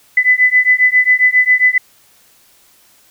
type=beating tone pair; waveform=sine; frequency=2000 / 2007.4 Hz; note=B6 / B6; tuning=+21 / +28 cents; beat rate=7.4 Hz; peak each=-11 dBFS; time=0.17-1.78 s; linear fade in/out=5 ms; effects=white hiss -50 dBFS RMS until 3.1 s